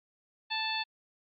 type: harmonic tone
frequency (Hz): 880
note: A5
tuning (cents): 0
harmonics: 1 / 2 / 3 / 4 / 5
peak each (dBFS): -36 / -39 / -36 / -37 / -37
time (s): 0.5-0.84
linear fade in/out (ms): 20
effects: Opus 48 kbps